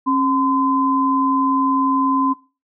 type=tone pair together; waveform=sine; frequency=271.1 / 1023.5 Hz; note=C#4 / C6; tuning=-38 / -38 cents; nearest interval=octave + major seventh; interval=2300 cents; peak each=-17 dBFS; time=0.06-2.34 s; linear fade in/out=20 ms; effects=noise-tail reverb RT60 0.3 s tail -19 dB re dry

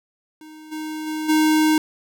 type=tone with level steps; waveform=square; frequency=310.5 Hz; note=D#4; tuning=3 cents flat; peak=-40 / -28 / -25 / -15 dBFS; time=0.41-1.78 s; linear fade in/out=2 ms; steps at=0.71 / 1.06 / 1.28 s; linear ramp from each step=20 ms; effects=none

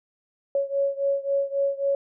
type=beating tone pair; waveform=sine; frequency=554.4 / 558.1 Hz; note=C#5 / C#5; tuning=0 / +12 cents; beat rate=3.7 Hz; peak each=-24 / -26 dBFS; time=0.55-1.95 s; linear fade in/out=2 ms; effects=none

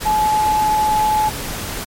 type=tone in noise; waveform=sine; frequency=856 Hz; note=A5; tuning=48 cents flat; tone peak=-13 dBFS; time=0.05-1.3 s; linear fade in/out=20 ms; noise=pink; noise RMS=-26 dBFS; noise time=0-1.85 s; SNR=+10 dB; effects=MP3 64 kbps

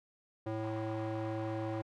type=tone with band-pass filter; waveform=square; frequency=110 Hz; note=A2; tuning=in tune; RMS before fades=-37 dBFS; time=0.46-1.82 s; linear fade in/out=10 ms; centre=480 Hz; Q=0.98; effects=AAC 32 kbps

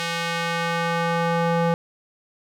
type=tone with band-pass filter sweep; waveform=square; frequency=168.5 Hz; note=E3; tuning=38 cents sharp; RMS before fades=-23 dBFS; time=0-1.74 s; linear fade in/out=0 ms; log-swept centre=3000 to 630 Hz; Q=0.73; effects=9-bit

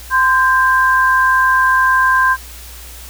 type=tone pair together; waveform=sine; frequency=1034 / 1585.4 Hz; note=C6 / G6; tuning=-21 / +19 cents; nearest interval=perfect fifth; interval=740 cents; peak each=-12 dBFS; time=0.1-2.37 s; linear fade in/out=50 ms; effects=added 60 Hz sine -34 dBFS peak until 3.09 s + white hiss -36 dBFS RMS until 3.09 s

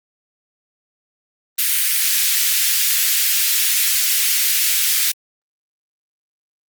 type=high-pass noise; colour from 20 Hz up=white; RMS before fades=-17 dBFS; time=1.58-5.12 s; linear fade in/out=10 ms; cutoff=1800 Hz; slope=24 dB/octave; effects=Opus 32 kbps

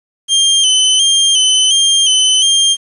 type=tone with vibrato; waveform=sawtooth; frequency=3114 Hz; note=G7; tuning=12 cents flat; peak=-5 dBFS; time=0.28-2.77 s; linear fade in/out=50 ms; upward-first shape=square; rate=1.4 Hz; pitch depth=44 cents each way; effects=resampled to 24000 Hz + 7-bit

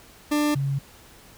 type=tone pair in turn; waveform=40% pulse / sine; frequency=296.8 / 138.26 Hz; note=D4 / C#3; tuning=+18 / -4 cents; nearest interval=octave + minor second; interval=1322 cents; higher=first; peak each=-19 / -22 dBFS; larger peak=first; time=0.31-0.55 / 0.55-0.79 s; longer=neither; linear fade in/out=10 ms; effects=pink hiss -50 dBFS RMS until 1.37 s

